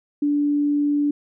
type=tone; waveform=sine; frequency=290.9 Hz; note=D4; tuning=16 cents flat; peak=-17 dBFS; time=0.22-1.11 s; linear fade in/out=5 ms; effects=none